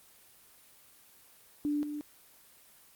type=tone pair in turn; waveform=sine; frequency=293.7 / 295.6 Hz; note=D4 / D4; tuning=0 / +11 cents; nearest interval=unison; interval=11 cents; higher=second; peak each=-28 / -35 dBFS; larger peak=first; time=1.65-1.83 / 1.83-2.01 s; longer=neither; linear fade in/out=0 ms; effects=white hiss -59 dBFS RMS until 2.95 s + Opus 24 kbps